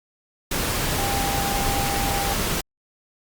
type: tone in noise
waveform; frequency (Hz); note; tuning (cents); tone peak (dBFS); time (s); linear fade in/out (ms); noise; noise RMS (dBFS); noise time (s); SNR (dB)
sine; 796; G5; +26; -27; 0.98-2.34; 5; pink; -24; 0.51-2.61; -6
effects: Opus 48 kbps